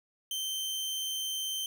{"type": "tone", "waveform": "sawtooth", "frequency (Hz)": 3111, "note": "G7", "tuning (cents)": -14, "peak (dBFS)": -29, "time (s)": [0.31, 1.66], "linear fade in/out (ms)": 2, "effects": []}